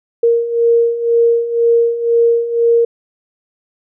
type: beating tone pair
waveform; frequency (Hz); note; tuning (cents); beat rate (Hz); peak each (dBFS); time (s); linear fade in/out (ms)
sine; 465.2 / 467.2; A#4 / A#4; -4 / +4; 2; -16 / -11; 0.23-2.85; 5
effects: none